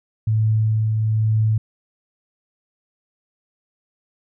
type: tone with tremolo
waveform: sine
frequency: 109.4 Hz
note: A2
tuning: 9 cents flat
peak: -14 dBFS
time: 0.27-1.58 s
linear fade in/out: 5 ms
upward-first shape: triangle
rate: 1.1 Hz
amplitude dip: 30%
effects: none